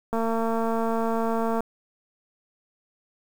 click train, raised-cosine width 1 ms, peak -14 dBFS, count 336, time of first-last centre 0.13-1.606 s, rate 227 Hz, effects 7-bit

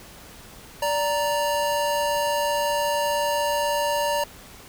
square tone pair together, 583.8 / 932.3 Hz, D5 / A#5, -10 / 0 cents, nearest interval minor sixth, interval 810 cents, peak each -25 dBFS, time 0.82-4.24 s, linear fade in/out 5 ms, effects pink hiss -45 dBFS RMS until 4.68 s

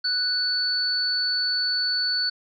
sine tone pair together, 1485 / 4460 Hz, F#6 / C#8, +6 / +10 cents, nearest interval octave + perfect fifth, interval 1904 cents, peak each -29 / -22 dBFS, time 0.04-2.3 s, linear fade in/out 10 ms, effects none

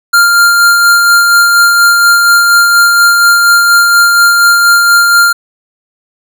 square tone with tremolo, 1396.9 Hz, F6, in tune, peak -3 dBFS, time 0.13-5.33 s, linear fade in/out 10 ms, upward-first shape sine, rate 4.2 Hz, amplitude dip 30%, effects none

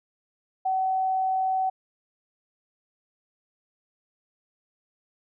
sine tone, 757 Hz, F#5, 39 cents sharp, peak -22 dBFS, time 0.65-1.7 s, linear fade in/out 10 ms, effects none

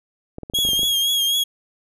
clicks, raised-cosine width 2 ms, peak -19 dBFS, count 10, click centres 0.384 / 0.433 / 0.499 / 0.537 / 0.588 / 0.651 / 0.689 / 0.733 / 0.793 / 0.832 s
40% pulse tone with vibrato, 3276 Hz, G#7, 24 cents flat, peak -16 dBFS, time 0.54-1.44 s, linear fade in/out 10 ms, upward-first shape triangle, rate 3.9 Hz, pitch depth 52 cents each way
brown noise with exponential decay, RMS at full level -36 dBFS, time 0.64-1.38 s, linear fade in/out 0 ms, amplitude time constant 160 ms
effects none

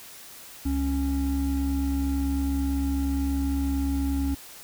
triangle tone pair together, 69 / 275.8 Hz, C#2 / C#4, -7 / -9 cents, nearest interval 2 octaves, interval 2398 cents, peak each -24 dBFS, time 0.65-4.35 s, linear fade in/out 10 ms, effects white hiss -45 dBFS RMS until 4.63 s

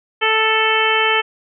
harmonic tone, 440 Hz, A4, in tune, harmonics 1 / 2 / 3 / 4 / 5 / 6 / 7, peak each -21 / -21 / -21 / -21 / -21 / -21 / -21 dBFS, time 0.21-1.22 s, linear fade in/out 20 ms, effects none

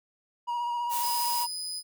triangle tone with vibrato, 956 Hz, A#5, 43 cents sharp, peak -26 dBFS, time 0.47-1.47 s, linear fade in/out 20 ms, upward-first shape square, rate 15 Hz, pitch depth 17 cents each way
blue noise, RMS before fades -33 dBFS, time 0.89-1.47 s, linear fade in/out 50 ms
30% pulse tone, 4993 Hz, D#8, 5 cents sharp, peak -30 dBFS, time 1.01-1.83 s, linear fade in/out 50 ms
effects none

